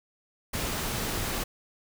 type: noise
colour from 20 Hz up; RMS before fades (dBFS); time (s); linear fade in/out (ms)
pink; -31; 0.53-1.44; 10
effects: none